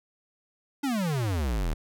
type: exponential sweep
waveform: square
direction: down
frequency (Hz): 293.7 to 35.66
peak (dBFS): -26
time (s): 0.83-1.74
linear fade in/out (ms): 10
effects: none